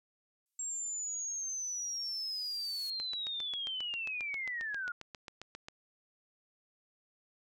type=noise with exponential growth; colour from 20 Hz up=violet; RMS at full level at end=-43 dBFS; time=0.46-2.9 s; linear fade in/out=0 ms; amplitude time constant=530 ms
type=linear sweep; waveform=sine; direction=down; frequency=7560 to 1396.9 Hz; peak=-35 dBFS; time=0.59-4.92 s; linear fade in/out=5 ms
type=click train; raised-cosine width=0.2 ms; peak=-27 dBFS; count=21; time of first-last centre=3-5.685 s; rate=7.45 Hz
effects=low-pass 12000 Hz 12 dB/octave